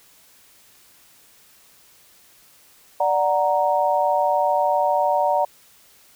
sine chord, D augmented, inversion none, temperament equal, 587.3 / 740 / 932.3 Hz, D5 / F#5 / A#5, 0 / 0 / 0 cents, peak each -21 dBFS, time 3-5.45 s, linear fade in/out 5 ms, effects white hiss -53 dBFS RMS until 6.15 s

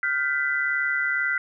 sine tone cluster, 1408 / 1550 / 1993 Hz, F6 / G6 / B6, +14 / -20 / +15 cents, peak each -26 / -28 / -25 dBFS, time 0.03-1.38 s, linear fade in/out 2 ms, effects none

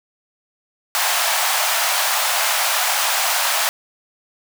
pink high-pass noise, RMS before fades -19 dBFS, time 0.95-3.69 s, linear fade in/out 0 ms, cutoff 640 Hz, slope 48 dB/octave, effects none

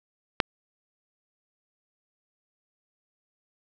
click, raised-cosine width 0.3 ms, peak -3 dBFS, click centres 0.402 s, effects none

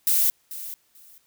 violet noise with echo, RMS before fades -20 dBFS, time 0.07-0.3 s, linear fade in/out 0 ms, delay 440 ms, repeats 2, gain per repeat -15 dB, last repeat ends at 1.18 s, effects white hiss -65 dBFS RMS until 1.26 s

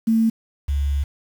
sine tone pair in turn, 224.6 / 70.4 Hz, A3 / C#2, +36 / +27 cents, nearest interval octave + minor sixth, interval 2009 cents, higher first, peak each -14 / -18 dBFS, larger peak first, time 0.07-0.3 / 0.68-1.04 s, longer second, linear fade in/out 10 ms, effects 7-bit

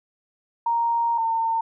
sine tone pair in turn, 932.3 / 907.3 Hz, A#5 / A#5, 0 / -47 cents, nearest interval unison, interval 47 cents, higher first, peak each -19 / -20 dBFS, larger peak first, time 0.66-1.18 / 1.18-1.61 s, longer first, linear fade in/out 5 ms, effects none

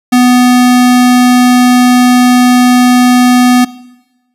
square tone, 248.1 Hz, B3, 8 cents sharp, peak -4 dBFS, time 0.12-3.65 s, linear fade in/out 10 ms, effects noise-tail reverb RT60 1.0 s tail -19 dB re dry + resampled to 32000 Hz

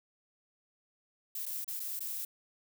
violet noise with dropouts, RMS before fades -38 dBFS, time 1.35-2.25 s, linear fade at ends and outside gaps 5 ms, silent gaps 1.457-1.462 / 1.645-1.678 / 1.797-1.8 / 1.994-2.005 s, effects none

